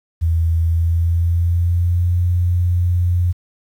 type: tone with pitch glide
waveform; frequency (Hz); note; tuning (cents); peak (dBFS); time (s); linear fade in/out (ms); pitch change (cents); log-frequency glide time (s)
sine; 82.41 to 88.32; E2 to F2; 0 to +20; -13; 0.21-3.33; 20; +120; 0.58-2.19
effects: 8-bit